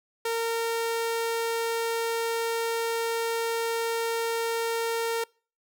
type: tone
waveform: sawtooth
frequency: 459.3 Hz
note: A#4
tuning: 26 cents flat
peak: -22 dBFS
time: 0.25-5.24 s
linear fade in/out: 5 ms
effects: noise-tail reverb RT60 0.4 s tail -26 dB re dry